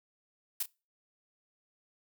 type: noise with echo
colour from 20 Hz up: blue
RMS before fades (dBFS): -32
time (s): 0.6-0.63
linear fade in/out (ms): 5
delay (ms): 30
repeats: 1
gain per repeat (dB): -12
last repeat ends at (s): 0.66
effects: noise-tail reverb RT60 0.3 s tail -24 dB re dry